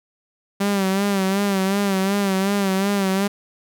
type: tone with vibrato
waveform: sawtooth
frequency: 196 Hz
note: G3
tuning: in tune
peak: -14 dBFS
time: 0.6-3.28 s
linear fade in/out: 10 ms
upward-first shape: sine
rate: 2.7 Hz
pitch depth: 61 cents each way
effects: none